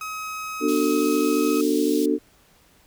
30% pulse tone, 1271 Hz, D#6, 36 cents sharp, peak -27 dBFS, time 0.01-1.61 s, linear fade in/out 2 ms
sine chord, B minor seventh, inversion none, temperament just, 246.9 / 296.3 / 370.4 / 444.5 Hz, B3 / D4 / F#4 / A4, 0 / +15 / +2 / +18 cents, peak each -26 / -21 / -26 / -24 dBFS, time 0.6-2.19 s, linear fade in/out 50 ms
pink high-pass noise, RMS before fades -36 dBFS, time 0.68-2.06 s, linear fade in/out 5 ms, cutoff 3400 Hz, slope 24 dB/octave
effects pink hiss -57 dBFS RMS until 2.86 s

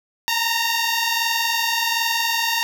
10% pulse tone pair together, 911 / 932.3 Hz, A#5 / A#5, -40 / 0 cents, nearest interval unison, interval 40 cents, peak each -14 / -13 dBFS, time 0.28-2.63 s, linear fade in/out 0 ms, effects none

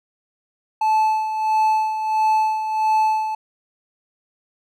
triangle tone with tremolo, 870 Hz, A5, 20 cents flat, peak -12 dBFS, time 0.81-3.35 s, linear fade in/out 5 ms, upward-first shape sine, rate 1.5 Hz, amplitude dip 60%, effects none

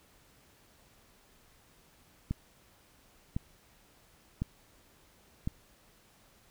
click train, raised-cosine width 5 ms, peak -19 dBFS, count 4, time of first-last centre 2.31-5.475 s, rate 0.948 Hz, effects pink hiss -63 dBFS RMS until 6.5 s

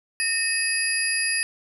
sine tone cluster, 1833 / 2564 / 4880 / 10920 Hz, A#6 / E7 / D#8 / F9, -30 / -49 / -34 / -40 cents, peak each -27 dBFS, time 0.2-1.43 s, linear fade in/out 0 ms, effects none

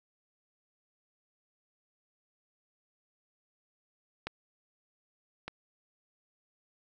clicks, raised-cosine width 0.3 ms, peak -19 / -22 dBFS, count 2, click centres 4.27 / 5.48 s, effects none

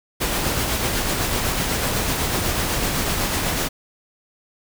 pink noise with tremolo, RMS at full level -21 dBFS, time 0.2-3.69 s, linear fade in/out 20 ms, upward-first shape sine, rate 8 Hz, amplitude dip 30%, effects none

